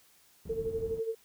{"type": "low-pass noise", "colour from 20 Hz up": "white", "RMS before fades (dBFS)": -44, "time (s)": [0.45, 1], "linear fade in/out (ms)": 5, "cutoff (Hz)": 150, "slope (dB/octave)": 12}
{"type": "tone with tremolo", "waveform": "sine", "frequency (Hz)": 450, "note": "A4", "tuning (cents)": 39, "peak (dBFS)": -28, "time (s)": [0.49, 1.15], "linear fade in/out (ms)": 10, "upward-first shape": "sine", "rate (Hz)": 12, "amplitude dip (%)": 70}
{"effects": ["white hiss -63 dBFS RMS until 1.24 s"]}